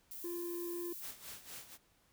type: noise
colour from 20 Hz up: violet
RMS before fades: -47 dBFS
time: 0.11-1.11 s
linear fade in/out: 2 ms
type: tone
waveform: triangle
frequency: 346.8 Hz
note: F4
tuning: 12 cents flat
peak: -37 dBFS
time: 0.24-0.93 s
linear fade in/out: 5 ms
type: noise with tremolo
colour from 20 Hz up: white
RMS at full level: -47 dBFS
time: 1-1.78 s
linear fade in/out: 50 ms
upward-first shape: sine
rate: 4.1 Hz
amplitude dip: 75%
effects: pink hiss -71 dBFS RMS until 2.12 s